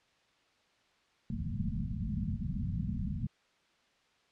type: low-pass noise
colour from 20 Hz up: white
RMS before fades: -35 dBFS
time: 1.3-3.27 s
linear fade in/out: 2 ms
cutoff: 230 Hz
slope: 96 dB/octave
effects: white hiss -69 dBFS RMS until 4.31 s + low-pass 4000 Hz 12 dB/octave